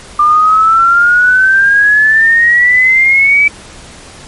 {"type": "exponential sweep", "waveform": "sine", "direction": "up", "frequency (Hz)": [1191, 2309], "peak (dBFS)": -4, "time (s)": [0.19, 3.48], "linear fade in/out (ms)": 5, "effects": ["pink hiss -33 dBFS RMS until 4.27 s", "MP3 48 kbps"]}